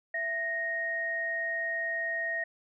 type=tone pair together; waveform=sine; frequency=663.9 / 1864.7 Hz; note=E5 / A#6; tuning=+12 / 0 cents; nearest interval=octave + tritone; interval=1788 cents; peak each=-37 / -30 dBFS; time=0.14-2.44 s; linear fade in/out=5 ms; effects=none

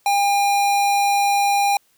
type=tone; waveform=square; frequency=805 Hz; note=G5; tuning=46 cents sharp; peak=-16 dBFS; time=0.06-1.77 s; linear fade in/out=2 ms; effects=white hiss -61 dBFS RMS until 1.97 s

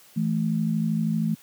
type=tone pair together; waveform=sine; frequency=164.81 / 217.6 Hz; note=E3 / A3; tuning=0 / -19 cents; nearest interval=perfect fourth; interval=481 cents; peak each=-24 dBFS; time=0.16-1.35 s; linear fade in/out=10 ms; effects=white hiss -53 dBFS RMS until 1.42 s + high-pass 100 Hz 12 dB/octave

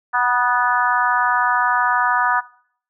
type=harmonic tone with a mistuned harmonic; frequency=246.9 Hz; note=B3; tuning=in tune; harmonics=3 / 4 / 5 / 6 / 7; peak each=-23 / -20 / -21 / -21 / -23 dBFS; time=0.13-2.41 s; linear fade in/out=20 ms; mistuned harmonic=4; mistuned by=-25 cents; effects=noise-tail reverb RT60 0.6 s tail -21 dB re dry

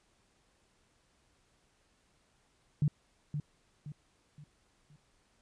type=tone with echo; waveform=sine; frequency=147.6 Hz; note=D3; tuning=9 cents sharp; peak=-24 dBFS; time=2.82-2.88 s; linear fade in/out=2 ms; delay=520 ms; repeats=4; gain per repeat=-8 dB; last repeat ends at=4.96 s; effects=pink hiss -71 dBFS RMS until 5.41 s + resampled to 22050 Hz

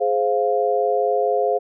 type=chord; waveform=sine; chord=F minor; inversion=first; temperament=just; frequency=419.1 / 523.8 / 698.5 Hz; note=Ab4 / C5 / F5; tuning=+16 / +2 / 0 cents; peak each=-21 dBFS; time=0-1.59 s; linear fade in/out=20 ms; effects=none

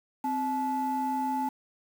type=tone pair together; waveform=sine; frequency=261.6 / 863.3 Hz; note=C4 / A5; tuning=0 / -33 cents; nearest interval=octave + major sixth; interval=2067 cents; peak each=-30 / -27 dBFS; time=0.24-1.49 s; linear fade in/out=5 ms; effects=tanh soft clip ceiling -22 dBFS + 8-bit

